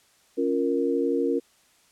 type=chord; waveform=sine; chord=Bb minor; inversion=first; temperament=equal; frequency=277.2 / 349.2 / 466.2 Hz; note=Db4 / F4 / Bb4; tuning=0 / 0 / 0 cents; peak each=-26 / -27 / -25 dBFS; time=0.37-1.4 s; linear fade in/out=20 ms; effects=white hiss -61 dBFS RMS until 1.91 s + low-pass 10000 Hz 12 dB/octave